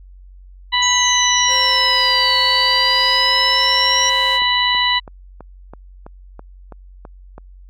harmonic tone, 987.8 Hz, B5, in tune, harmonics 1 / 2 / 3 / 4, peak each -19 / -19 / -19 / -19 dBFS, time 0.72-5 s, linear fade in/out 20 ms
sine linear two-way sweep, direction down then up, 6650 to 4400 to 5700 Hz, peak -18 dBFS, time 0.82-4.1 s, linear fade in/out 10 ms, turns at 2.39 s
sawtooth tone with pitch glide, 523.3 to 531.5 Hz, C5 to C5, 0 to +27 cents, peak -23 dBFS, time 1.47-4.4 s, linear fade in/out 50 ms, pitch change +27 cents, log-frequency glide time 2.18-4.05 s
click train, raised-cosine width 1 ms, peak -21 dBFS, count 10, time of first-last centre 4.42-7.381 s, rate 3.04 Hz
effects added 46 Hz sine -38 dBFS peak until 7.69 s

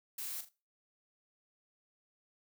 blue noise with echo, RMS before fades -41 dBFS, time 0.18-0.41 s, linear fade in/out 5 ms, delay 40 ms, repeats 2, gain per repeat -10 dB, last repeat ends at 0.49 s, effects noise-tail reverb RT60 0.3 s tail -19 dB re dry

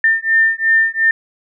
sine beating tone pair, 1800 / 1802.8 Hz, A6 / A6, +39 / +42 cents, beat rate 2.8 Hz, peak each -14 dBFS, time 0.04-1.11 s, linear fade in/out 2 ms, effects none

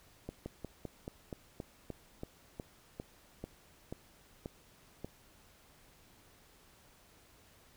slowing click train, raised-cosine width 2 ms, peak -27 dBFS, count 15, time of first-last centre 0.29-5.046 s, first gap 170 ms, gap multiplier 1.1, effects pink hiss -63 dBFS RMS until 7.76 s

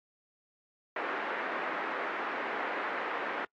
white band-pass noise, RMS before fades -35 dBFS, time 0.96-3.45 s, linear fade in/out 2 ms, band 290 to 1900 Hz, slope 24 dB/octave, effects noise-tail reverb RT60 0.1 s tail -26 dB re dry + AAC 64 kbps

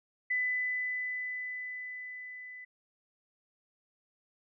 sine tone with level ramp, 2000 Hz, B6, 21 cents sharp, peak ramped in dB -27 to -44 dBFS, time 0.3-2.65 s, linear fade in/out 10 ms, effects none

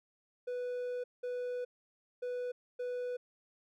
triangle tone bursts at uneven times, 493.9 Hz, B4, in tune, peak -33 dBFS, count 4, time 0.47-1.04 / 1.23-1.65 / 2.22-2.52 / 2.79-3.17 s, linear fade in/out 10 ms, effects none

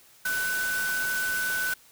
sine tone in noise, 1500 Hz, F#6, 23 cents sharp, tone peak -26 dBFS, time 0.25-1.74 s, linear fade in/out 5 ms, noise white, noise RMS -34 dBFS, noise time 0.25-1.74 s, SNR +5 dB, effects white hiss -56 dBFS RMS until 1.91 s

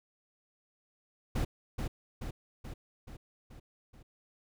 brown noise with echo, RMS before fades -30 dBFS, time 1.35-1.45 s, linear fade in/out 10 ms, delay 430 ms, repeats 6, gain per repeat -4 dB, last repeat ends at 4.03 s, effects none

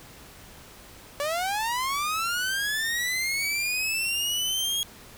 sawtooth linear sweep, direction up, 564 to 3300 Hz, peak -22 dBFS, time 1.2-4.83 s, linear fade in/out 0 ms, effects pink hiss -48 dBFS RMS until 5.17 s

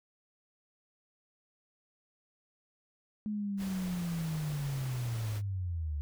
sine linear sweep, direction down, 213.5 to 71 Hz, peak -32 dBFS, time 3.26-6.01 s, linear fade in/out 0 ms
pink noise, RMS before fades -46 dBFS, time 3.57-5.42 s, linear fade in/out 50 ms
effects none

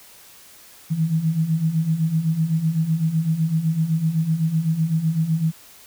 sine beating tone pair, 155.56 / 163.46 Hz, D#3 / E3, 0 / -14 cents, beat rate 7.9 Hz, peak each -24 / -19 dBFS, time 0.9-5.52 s, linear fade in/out 20 ms, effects white hiss -47 dBFS RMS until 5.86 s

